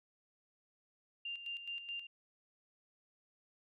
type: tone with tremolo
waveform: sine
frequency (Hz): 2791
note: F7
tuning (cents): -2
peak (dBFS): -39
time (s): 1.25-2.07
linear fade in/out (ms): 5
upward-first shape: square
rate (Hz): 4.7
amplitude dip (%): 60
effects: none